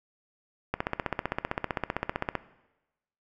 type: click train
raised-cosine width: 0.5 ms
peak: -12 dBFS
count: 26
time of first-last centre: 0.74-2.353 s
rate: 15.5 Hz
effects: noise-tail reverb RT60 1.0 s tail -17 dB re dry